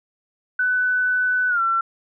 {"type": "tone with pitch glide", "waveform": "sine", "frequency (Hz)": [1498, 1350.1], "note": ["F#6", "E6"], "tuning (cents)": [21, 41], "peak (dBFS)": -17, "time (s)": [0.59, 1.81], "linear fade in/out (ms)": 5, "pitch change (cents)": -180, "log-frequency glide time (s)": [1.49, 1.61], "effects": []}